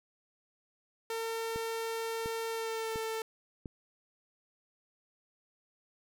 sawtooth tone with pitch glide, 453.3 to 445.5 Hz, A#4 to A4, -48 to +22 cents, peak -30 dBFS, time 1.1-3.22 s, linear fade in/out 2 ms, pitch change -30 cents, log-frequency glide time 2.5-2.96 s
click train, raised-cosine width 3 ms, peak -28 dBFS, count 4, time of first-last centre 1.56-3.658 s, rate 1.43 Hz
effects none

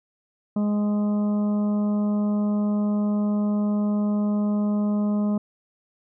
harmonic tone, 207.7 Hz, G#3, in tune, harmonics 1 / 2 / 3 / 4 / 5 / 6, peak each -20 / -37 / -34 / -44 / -42 / -45 dBFS, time 0.56-5.38 s, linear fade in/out 5 ms, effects none

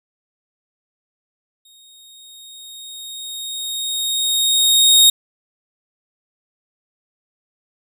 sawtooth tone with exponential growth, 3729 Hz, A#7, in tune, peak -4 dBFS, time 1.65-5.1 s, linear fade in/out 5 ms, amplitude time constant 750 ms, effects none

